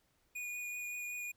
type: tone with vibrato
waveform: square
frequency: 2452 Hz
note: D#7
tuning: 26 cents flat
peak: -40 dBFS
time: 0.35-1.32 s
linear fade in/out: 10 ms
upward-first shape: triangle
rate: 5.3 Hz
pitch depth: 13 cents each way
effects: pink hiss -75 dBFS RMS until 1.36 s